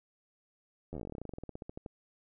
slowing click train, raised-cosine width 2 ms, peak -28 dBFS, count 26, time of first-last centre 0.93-1.862 s, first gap 11 ms, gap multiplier 1.09, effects none

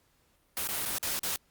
white noise with dropouts, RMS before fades -32 dBFS, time 0.57-1.36 s, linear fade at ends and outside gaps 0 ms, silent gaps 0.673-0.688 / 0.853-0.859 / 0.983-1.029 / 1.191-1.233 s, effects pink hiss -69 dBFS RMS until 1.5 s + Opus 48 kbps

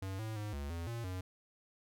square tone with pitch steps, 95.8 / 110 / 105.1 / 71 / 84.3 / 116.8 / 92.1 Hz, G2 / A2 / G#2 / C#2 / E2 / A#2 / F#2, -39 / 0 / +21 / +42 / +39 / +4 / -7 cents, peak -39 dBFS, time 0.02-1.21 s, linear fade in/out 5 ms, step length 170 ms, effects none

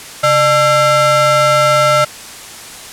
square ring-modulated tone, 370 Hz, F#4, in tune, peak -6 dBFS, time 0.23-2.05 s, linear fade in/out 10 ms, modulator 973 Hz, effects white hiss -31 dBFS RMS until 2.92 s + low-pass 10000 Hz 12 dB/octave

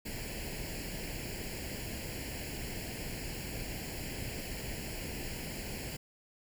pink noise with comb filter, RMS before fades -40 dBFS, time 0.05-5.97 s, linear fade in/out 10 ms, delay 0.41 ms, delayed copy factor +0.8, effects none

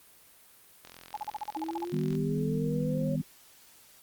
click train, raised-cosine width 0.2 ms, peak -29 dBFS, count 57, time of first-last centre 0.85-2.152 s, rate 43 Hz
sine tone bursts, 846 Hz, G#5, 32 cents sharp, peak -31 dBFS, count 11, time 1.14-1.844 s, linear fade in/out 2 ms, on 24 ms, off 44 ms
sine exponential sweep, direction up, 312 to 554.4 Hz, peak -34 dBFS, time 1.56-3.16 s, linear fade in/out 10 ms
sine chord, Eb augmented, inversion none, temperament equal with one note detuned, 155.56 / 198.39 / 246.9 Hz, Eb3 / G3 / B3, 0 / +21 / 0 cents, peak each -30 / -34 / -33 dBFS, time 1.92-3.22 s, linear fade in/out 10 ms
effects white hiss -57 dBFS RMS until 4.02 s + Opus 32 kbps

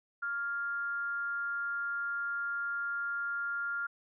sine tone with frequency modulation, 1400 Hz, F6, 4 cents sharp, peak -32 dBFS, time 0.22-3.87 s, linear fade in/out 10 ms, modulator 263 Hz, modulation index 0.3, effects none

